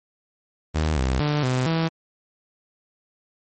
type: tone with pitch steps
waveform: sawtooth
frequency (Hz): 78.1 / 64.9 / 148.4 / 127.6 / 163.4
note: D#2 / C2 / D3 / C3 / E3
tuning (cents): +7 / -13 / +18 / -43 / -15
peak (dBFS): -16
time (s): 0.74-1.89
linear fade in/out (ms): 20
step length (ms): 230
effects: MP3 32 kbps